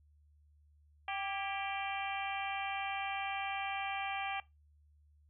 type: harmonic tone with a mistuned harmonic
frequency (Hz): 392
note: G4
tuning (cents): 0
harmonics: 2 / 3 / 4 / 5 / 6 / 7 / 8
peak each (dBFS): -38 / -45 / -47 / -48 / -43 / -46 / -48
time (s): 1.08-4.4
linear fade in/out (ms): 2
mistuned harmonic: 4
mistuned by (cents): +66
effects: noise-tail reverb RT60 0.2 s tail -19 dB re dry + added 74 Hz sine -63 dBFS peak until 5.29 s